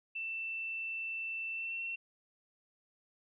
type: tone with pitch glide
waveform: sine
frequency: 2670 to 2712 Hz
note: E7 to E7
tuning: +22 to +49 cents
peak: -36 dBFS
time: 0.15-1.96 s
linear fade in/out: 10 ms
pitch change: +27 cents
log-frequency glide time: 1.53-1.82 s
effects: none